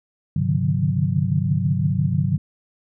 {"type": "tone cluster", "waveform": "sine", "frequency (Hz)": [100.3, 131.5, 146.2, 152.2, 182.3], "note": ["G2", "C3", "D3", "D#3", "F#3"], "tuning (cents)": [40, 9, -7, -38, -25], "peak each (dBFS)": -24, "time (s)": [0.36, 2.38], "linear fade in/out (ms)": 5, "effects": []}